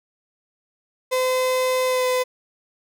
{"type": "tone with pitch glide", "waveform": "35% pulse", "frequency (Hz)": [512, 506.1], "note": ["C5", "B4"], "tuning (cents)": [-38, 42], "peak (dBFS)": -17, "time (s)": [1.11, 2.24], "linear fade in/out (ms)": 20, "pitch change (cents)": -20, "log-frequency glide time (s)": [1.86, 2.05], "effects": []}